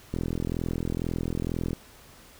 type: click train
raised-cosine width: 3 ms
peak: -16 dBFS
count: 68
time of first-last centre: 0.14-1.731 s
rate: 42.1 Hz
effects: pink hiss -52 dBFS RMS until 2.39 s